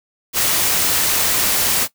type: noise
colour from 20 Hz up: white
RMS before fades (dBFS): -17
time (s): 0.33-1.88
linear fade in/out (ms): 50
effects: noise-tail reverb RT60 0.1 s tail -17 dB re dry